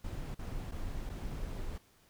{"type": "noise with dropouts", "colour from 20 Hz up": "brown", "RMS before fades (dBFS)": -39, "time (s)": [0.04, 1.78], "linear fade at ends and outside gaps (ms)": 5, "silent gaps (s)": [[0.346, 0.39], [0.712, 0.719], [1.094, 1.097]], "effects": ["pink hiss -66 dBFS RMS until 2.09 s"]}